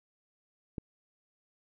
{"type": "click", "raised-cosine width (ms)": 3, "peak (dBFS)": -23, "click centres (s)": 0.782, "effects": []}